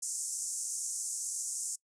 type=band-pass noise; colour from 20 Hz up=white; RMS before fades=-37 dBFS; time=0.02-1.76 s; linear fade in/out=10 ms; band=6100 to 9200 Hz; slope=48 dB/octave; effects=noise-tail reverb RT60 0.1 s tail -23 dB re dry